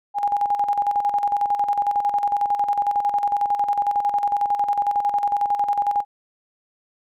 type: tone with tremolo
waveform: sine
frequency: 817 Hz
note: G#5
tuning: 29 cents flat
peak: -16 dBFS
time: 0.14-6.05 s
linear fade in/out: 50 ms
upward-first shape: square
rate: 11 Hz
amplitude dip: 60%
effects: none